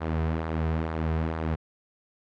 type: tone with flanger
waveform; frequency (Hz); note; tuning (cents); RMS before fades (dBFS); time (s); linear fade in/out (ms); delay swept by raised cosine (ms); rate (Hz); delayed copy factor
sawtooth; 80.3; E2; -45; -28; 0-1.56; 20; 0.33 to 3.63; 2.2; -0.5
effects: low-pass 2000 Hz 12 dB/octave

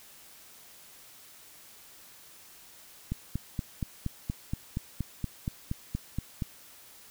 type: click train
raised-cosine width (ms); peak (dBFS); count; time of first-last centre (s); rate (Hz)
5; -18; 15; 3.12-6.422; 4.24
effects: white hiss -53 dBFS RMS until 7.1 s

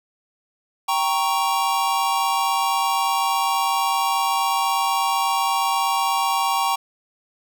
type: chord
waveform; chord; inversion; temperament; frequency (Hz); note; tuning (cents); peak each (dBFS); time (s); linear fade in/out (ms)
square; G diminished; none; equal; 784 / 932.3 / 1108.7; G5 / Bb5 / Db6; 0 / 0 / 0; -24; 0.88-6.76; 10
effects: none

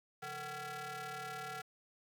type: ring-modulated tone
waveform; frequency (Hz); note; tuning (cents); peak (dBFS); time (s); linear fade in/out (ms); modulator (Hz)
sawtooth; 308.1; D#4; -17; -35; 0.22-1.62; 10; 1060
effects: 11-bit

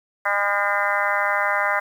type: harmonic tone with a mistuned harmonic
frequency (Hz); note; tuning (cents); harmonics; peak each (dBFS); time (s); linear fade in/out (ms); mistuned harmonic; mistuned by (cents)
202.8; G#3; -41; 3 / 4 / 5 / 6 / 7 / 8 / 9 / 10; -27 / -27 / -27 / -27 / -27 / -27 / -27 / -27; 0.25-1.8; 10; 8; -27
effects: 8-bit

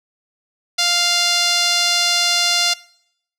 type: tone with band-pass filter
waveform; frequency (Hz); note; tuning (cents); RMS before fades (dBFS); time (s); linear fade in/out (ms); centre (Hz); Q
sawtooth; 698.5; F5; 0; -17; 0.78-2.74; 10; 4600; 1.9
effects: noise-tail reverb RT60 0.7 s tail -21 dB re dry

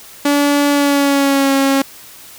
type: tone with pitch glide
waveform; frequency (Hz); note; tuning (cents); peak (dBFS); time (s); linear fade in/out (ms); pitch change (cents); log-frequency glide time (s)
sawtooth; 287.2 to 273; D4 to C#4; -39 to -26; -7; 0.25-1.82; 5; -87; 0.7-1.53
effects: white hiss -38 dBFS RMS until 2.38 s

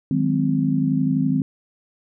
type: chord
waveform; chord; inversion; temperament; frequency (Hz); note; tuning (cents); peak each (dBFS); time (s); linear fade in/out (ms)
sine; Ab dominant seventh; second; just; 155.74 / 186.89 / 207.7 / 259.6; Eb3 / Gb3 / Ab3 / C4; +2 / +18 / 0 / -13; -22 / -26 / -26 / -20; 0.11-1.42; 2
effects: none

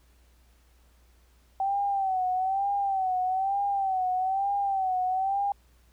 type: tone with vibrato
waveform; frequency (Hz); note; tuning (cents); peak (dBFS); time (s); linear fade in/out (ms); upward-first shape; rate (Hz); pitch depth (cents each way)
sine; 769; G5; -33; -24; 1.6-5.52; 2; sine; 1.1; 79
effects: added 60 Hz sine -58 dBFS peak until 5.92 s + pink hiss -66 dBFS RMS until 5.92 s

